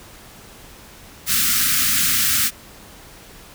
white band-stop noise, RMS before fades -18 dBFS, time 1.26-2.51 s, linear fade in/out 50 ms, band 290 to 1200 Hz, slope 96 dB/octave, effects pink hiss -43 dBFS RMS until 3.54 s

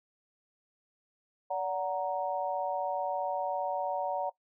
sine chord, D augmented, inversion none, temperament equal with one note detuned, 575.2 / 740 / 932.3 Hz, D5 / F#5 / A#5, -36 / 0 / 0 cents, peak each -34 / -33 / -35 dBFS, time 1.5-4.3 s, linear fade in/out 10 ms, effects noise-tail reverb RT60 0.1 s tail -18 dB re dry

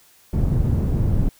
white low-pass noise, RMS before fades -19 dBFS, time 0.33-1.29 s, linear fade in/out 2 ms, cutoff 120 Hz, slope 12 dB/octave, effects white hiss -54 dBFS RMS until 1.39 s

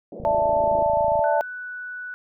white band-pass noise, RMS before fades -37 dBFS, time 0.12-0.83 s, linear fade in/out 2 ms, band 180 to 630 Hz, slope 48 dB/octave
click train, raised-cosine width 5 ms, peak -25 dBFS, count 28, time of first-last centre 0.2-1.193 s, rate 27.2 Hz
sine chord, D suspended second, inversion none, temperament just, 587.3 / 660.7 / 881 Hz, D5 / E5 / A5, 0 / +4 / +2 cents, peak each -22 dBFS, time 0.25-1.41 s, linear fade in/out 0 ms
sine tone with pitch glide, 1490 to 1481.4 Hz, F#6 to F#6, +12 to +2 cents, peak -31 dBFS, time 1.24-2.14 s, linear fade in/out 0 ms, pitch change -10 cents, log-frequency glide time 1.41-1.69 s
effects none

